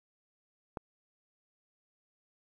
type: click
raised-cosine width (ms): 1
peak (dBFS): -23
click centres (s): 0.772
effects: 10-bit